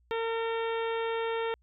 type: harmonic tone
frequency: 455.5 Hz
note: A#4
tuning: 40 cents flat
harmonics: 1 / 2 / 3 / 4 / 5 / 6 / 7 / 8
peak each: -30 / -36 / -40 / -42 / -44 / -46 / -47 / -48 dBFS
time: 0.11-1.54 s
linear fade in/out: 0 ms
effects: added 60 Hz sine -63 dBFS peak until 1.62 s